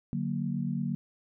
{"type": "chord", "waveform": "sine", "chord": "D augmented", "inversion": "none", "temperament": "equal", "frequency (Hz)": [146.83, 185, 233.1], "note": ["D3", "F#3", "A#3"], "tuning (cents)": [0, 0, 0], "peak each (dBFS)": -33, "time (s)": [0.13, 0.95], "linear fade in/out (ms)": 0, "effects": []}